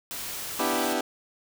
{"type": "noise", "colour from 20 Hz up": "white", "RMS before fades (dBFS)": -35, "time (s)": [0.11, 0.93], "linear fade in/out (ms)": 0}
{"type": "chord", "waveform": "15% pulse", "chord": "E minor seventh", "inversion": "second", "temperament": "equal", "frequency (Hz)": [246.9, 293.7, 329.6, 392], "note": ["B3", "D4", "E4", "G4"], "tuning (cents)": [0, 0, 0, 0], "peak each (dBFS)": -24, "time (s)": [0.59, 1.01], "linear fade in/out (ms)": 5}
{"effects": []}